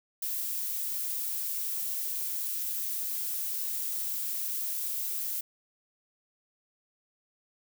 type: noise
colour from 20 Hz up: violet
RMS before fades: -33 dBFS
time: 0.22-5.41 s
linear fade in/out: 5 ms
effects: none